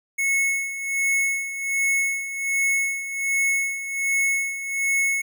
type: tone with tremolo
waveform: square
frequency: 2193 Hz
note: C#7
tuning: 19 cents flat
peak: -19 dBFS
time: 0.18-5.22 s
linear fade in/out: 10 ms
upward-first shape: sine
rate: 1.3 Hz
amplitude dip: 70%
effects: none